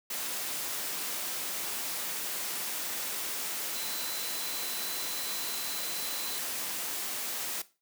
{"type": "tone in noise", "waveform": "sine", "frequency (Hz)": 4032, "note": "B7", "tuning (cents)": 35, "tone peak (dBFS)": -40, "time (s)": [3.75, 6.39], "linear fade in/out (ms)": 5, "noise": "white", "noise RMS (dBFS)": -35, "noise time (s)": [0.1, 7.62], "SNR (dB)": -8, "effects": ["noise-tail reverb RT60 0.3 s tail -17 dB re dry", "high-pass 200 Hz 12 dB/octave"]}